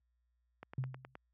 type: click train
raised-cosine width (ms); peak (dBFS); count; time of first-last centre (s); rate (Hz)
0.5; -32; 6; 0.63-1.154; 9.54
type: tone with exponential decay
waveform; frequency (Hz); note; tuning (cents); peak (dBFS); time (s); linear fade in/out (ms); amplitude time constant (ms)
sine; 130; C3; -11; -30; 0.78-1.15; 2; 79
effects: added 60 Hz sine -70 dBFS peak until 1.33 s + high-pass 80 Hz 12 dB/octave